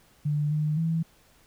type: tone with pitch steps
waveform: sine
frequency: 148.2 / 152.1 / 163.4 Hz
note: D3 / D#3 / E3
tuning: +16 / -39 / -15 cents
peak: -23 dBFS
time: 0.25-1.03 s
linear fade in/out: 10 ms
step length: 260 ms
effects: pink hiss -60 dBFS RMS until 1.46 s